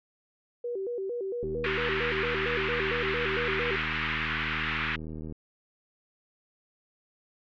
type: tone with vibrato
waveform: sine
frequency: 431 Hz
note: A4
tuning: 36 cents flat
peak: -30 dBFS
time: 0.64-3.76 s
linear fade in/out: 5 ms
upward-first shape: square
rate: 4.4 Hz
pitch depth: 190 cents each way
type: click train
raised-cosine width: 3 ms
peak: -27 dBFS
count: 307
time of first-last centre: 1.43-5.323 s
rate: 78.6 Hz
type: band-pass noise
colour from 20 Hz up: white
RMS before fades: -31 dBFS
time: 1.64-4.96 s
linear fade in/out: 2 ms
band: 1200 to 2600 Hz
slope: 24 dB/octave
effects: low-pass 4000 Hz 12 dB/octave